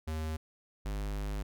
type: tone pair in turn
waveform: square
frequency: 78.7 / 50.66 Hz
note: D#2 / G#1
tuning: +20 / -42 cents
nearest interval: minor sixth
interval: 762 cents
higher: first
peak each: -34 / -34 dBFS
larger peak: neither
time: 0.07-0.37 / 0.85-1.43 s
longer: second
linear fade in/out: 10 ms
effects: none